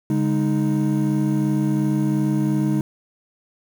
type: tone cluster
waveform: triangle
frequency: 142.9 / 205.7 / 311.6 Hz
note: D3 / G#3 / D#4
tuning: -47 / -16 / +3 cents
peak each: -20 dBFS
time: 0.1-2.81 s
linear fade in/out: 2 ms
effects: 7-bit